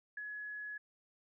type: tone with ADSR envelope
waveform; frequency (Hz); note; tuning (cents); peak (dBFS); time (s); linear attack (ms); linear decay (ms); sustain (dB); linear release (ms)
sine; 1690; G#6; +30; -39; 0.17-0.78; 4; 30; -2; 9
effects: none